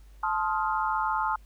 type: chord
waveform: sine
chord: F dominant seventh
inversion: first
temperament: just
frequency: 873.1 / 1047.7 / 1257.2 / 1396.9 Hz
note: A5 / C6 / Eb6 / F6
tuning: -14 / +2 / +18 / 0 cents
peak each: -28 / -31 / -31 / -33 dBFS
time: 0.23-1.36 s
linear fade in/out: 5 ms
effects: added 50 Hz sine -48 dBFS peak until 1.45 s + pink hiss -64 dBFS RMS until 1.45 s